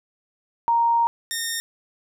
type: tone pair in turn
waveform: sine / 10% pulse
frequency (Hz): 932.3 / 1834.7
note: A#5 / A#6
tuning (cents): 0 / -28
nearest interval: octave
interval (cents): 1172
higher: second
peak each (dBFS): -16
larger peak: neither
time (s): 0.68-1.07 / 1.31-1.6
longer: first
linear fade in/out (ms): 0
effects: none